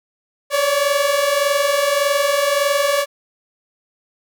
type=tone pair together; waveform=sawtooth; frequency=554.4 / 576.1 Hz; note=C#5 / D5; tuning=0 / -33 cents; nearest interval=minor second; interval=67 cents; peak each=-16 / -13 dBFS; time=0.5-3.06 s; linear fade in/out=50 ms; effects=none